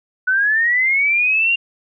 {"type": "linear sweep", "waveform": "sine", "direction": "up", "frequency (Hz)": [1480, 2798], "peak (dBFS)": -13, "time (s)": [0.27, 1.56], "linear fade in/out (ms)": 10, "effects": []}